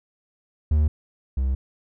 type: tone pair in turn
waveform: triangle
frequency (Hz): 75.9 / 65.74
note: D#2 / C2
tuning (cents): -42 / +9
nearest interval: major second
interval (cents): 249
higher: first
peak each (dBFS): -14 / -18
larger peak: first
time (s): 0.71-0.88 / 1.37-1.55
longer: second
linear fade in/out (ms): 5
effects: none

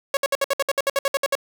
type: tone bursts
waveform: sawtooth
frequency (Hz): 553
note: C#5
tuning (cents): -4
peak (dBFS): -14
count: 14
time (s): 0.14-1.353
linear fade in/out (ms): 2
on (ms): 30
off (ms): 61
effects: 8-bit

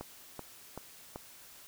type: click train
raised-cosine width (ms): 1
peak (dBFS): -26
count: 4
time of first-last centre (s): 0.01-1.159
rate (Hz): 2.61
effects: white hiss -54 dBFS RMS until 1.67 s

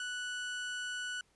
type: tone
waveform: 30% pulse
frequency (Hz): 1480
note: F#6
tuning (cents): 0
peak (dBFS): -34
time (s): 0-1.21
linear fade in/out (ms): 2
effects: pink hiss -71 dBFS RMS until 1.35 s + resampled to 24000 Hz

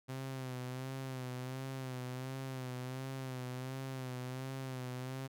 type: tone with vibrato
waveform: sawtooth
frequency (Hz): 129.7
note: C3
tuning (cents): -15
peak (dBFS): -36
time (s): 0.08-5.28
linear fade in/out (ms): 20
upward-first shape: sine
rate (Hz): 1.4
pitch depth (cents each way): 51
effects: none

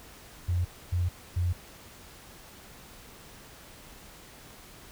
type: tone bursts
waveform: sine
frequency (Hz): 88.4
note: F2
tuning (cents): +22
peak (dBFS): -24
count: 3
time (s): 0.48-1.53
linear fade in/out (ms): 10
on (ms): 170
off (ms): 270
effects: pink hiss -50 dBFS RMS until 4.91 s

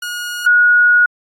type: tone pair in turn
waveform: sawtooth / sine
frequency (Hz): 1442 / 1451.2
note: F#6 / F#6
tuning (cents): -45 / -34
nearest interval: unison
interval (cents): 11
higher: second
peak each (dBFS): -18 / -7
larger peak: second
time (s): 0.02-0.46 / 0.46-1.06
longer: second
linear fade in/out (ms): 5
effects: AAC 48 kbps

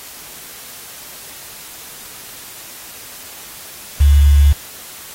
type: tone with quantisation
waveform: sine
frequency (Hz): 71.5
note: D2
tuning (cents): -46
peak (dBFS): -6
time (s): 4-4.53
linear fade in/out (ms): 10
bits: 5
effects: white hiss -35 dBFS RMS until 5.14 s + AAC 48 kbps

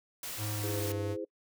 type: noise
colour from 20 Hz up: white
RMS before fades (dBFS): -40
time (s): 0.23-0.92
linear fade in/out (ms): 2
type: tone with pitch glide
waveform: square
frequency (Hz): 106.1 to 98.99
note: G#2 to G2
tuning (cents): +38 to +17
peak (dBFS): -35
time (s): 0.37-1.17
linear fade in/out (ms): 50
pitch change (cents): -121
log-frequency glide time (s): 0.52-0.89
type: chord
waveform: sine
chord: E augmented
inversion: none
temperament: just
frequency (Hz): 329.6 / 412 / 515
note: E4 / G#4 / B#4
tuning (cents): 0 / -14 / -28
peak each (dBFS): -39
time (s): 0.63-1.25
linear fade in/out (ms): 10
effects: noise-tail reverb RT60 0.1 s tail -25 dB re dry

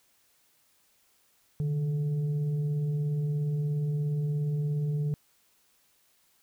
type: tone with frequency modulation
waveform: sine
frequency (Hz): 150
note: D3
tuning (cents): +37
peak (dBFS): -26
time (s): 1.6-5.14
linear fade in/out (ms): 0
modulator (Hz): 283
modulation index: 0.31
effects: white hiss -67 dBFS RMS until 6.42 s

